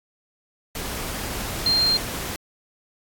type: tone in noise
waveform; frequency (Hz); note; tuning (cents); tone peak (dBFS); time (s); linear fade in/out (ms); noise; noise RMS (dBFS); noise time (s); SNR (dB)
sine; 4186; C8; 0; -17; 1.66-1.97; 2; pink; -30; 0.75-2.36; +10
effects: AAC 64 kbps